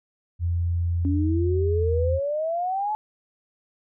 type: tone with pitch glide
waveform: sine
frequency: 85.9 to 82.26 Hz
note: F2 to E2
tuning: -28 to -3 cents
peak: -21 dBFS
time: 0.39-2.2 s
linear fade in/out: 50 ms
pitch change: -75 cents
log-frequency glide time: 1.58-1.96 s
type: exponential sweep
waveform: sine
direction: up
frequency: 275.4 to 866 Hz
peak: -23 dBFS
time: 1.05-2.95 s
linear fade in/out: 0 ms
effects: none